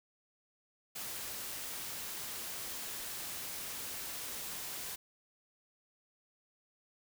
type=noise; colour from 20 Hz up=white; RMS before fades=-42 dBFS; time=0.95-4.96 s; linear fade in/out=10 ms; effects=none